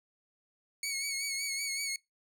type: tone with vibrato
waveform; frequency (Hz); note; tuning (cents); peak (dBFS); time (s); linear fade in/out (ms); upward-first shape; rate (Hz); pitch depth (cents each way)
15% pulse; 2217; C#7; 0; -26; 0.83-1.96; 2; sine; 5.3; 44
effects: noise-tail reverb RT60 0.2 s tail -24 dB re dry